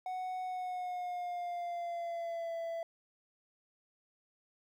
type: tone with pitch glide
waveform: triangle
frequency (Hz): 740 to 666.9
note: F#5 to E5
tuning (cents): 0 to +20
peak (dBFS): -34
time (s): 0.06-2.83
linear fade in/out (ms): 2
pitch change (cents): -180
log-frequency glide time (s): 0.44-2.54
effects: 12-bit